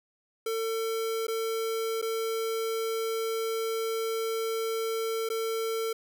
square tone with dropouts, 450 Hz, A4, 39 cents sharp, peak -29 dBFS, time 0.46-5.93 s, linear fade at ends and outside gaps 5 ms, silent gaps 1.269-1.281 / 2.016-2.024 / 5.29-5.3 s, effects none

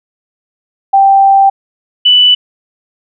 sine tone pair in turn, 784 / 2977 Hz, G5 / F#7, 0 / +10 cents, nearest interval octave + major seventh, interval 2310 cents, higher second, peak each -3 dBFS, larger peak neither, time 0.93-1.5 / 2.05-2.35 s, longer first, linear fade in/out 10 ms, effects none

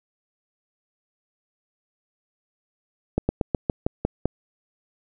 slowing click train, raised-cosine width 2 ms, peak -7 dBFS, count 8, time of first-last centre 3.18-4.256 s, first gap 110 ms, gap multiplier 1.11, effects none

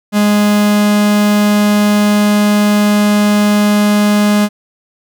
45% pulse tone, 207.7 Hz, G#3, in tune, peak -8 dBFS, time 0.12-4.49 s, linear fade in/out 50 ms, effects none

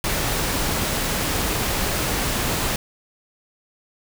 pink noise, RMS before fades -23 dBFS, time 0.04-2.76 s, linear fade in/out 2 ms, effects none

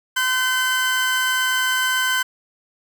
30% pulse tone pair together, 1025 / 1533.9 Hz, C6 / G6, -36 / -38 cents, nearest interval perfect fifth, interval 698 cents, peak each -22 / -16 dBFS, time 0.16-2.23 s, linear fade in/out 10 ms, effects none

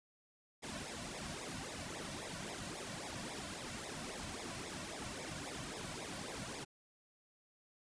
pink noise with flanger, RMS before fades -45 dBFS, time 0.62-6.65 s, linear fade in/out 20 ms, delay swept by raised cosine 0.66 to 2.46 ms, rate 3.7 Hz, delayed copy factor -0.9, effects resampled to 22050 Hz

